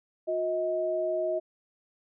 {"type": "tone pair together", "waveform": "sine", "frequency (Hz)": [360, 633.2], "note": ["F#4", "D#5"], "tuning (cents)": [-47, 30], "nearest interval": "minor seventh", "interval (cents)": 977, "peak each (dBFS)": [-32, -27], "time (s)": [0.27, 1.4], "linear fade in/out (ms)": 20, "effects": []}